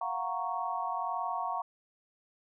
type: chord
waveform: sine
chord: Gb major seventh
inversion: third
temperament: equal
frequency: 698.5 / 740 / 932.3 / 1108.7 Hz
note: F5 / Gb5 / Bb5 / Db6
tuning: 0 / 0 / 0 / 0 cents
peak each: -38 / -37 / -36 / -36 dBFS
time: 0.01-1.62 s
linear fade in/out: 5 ms
effects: none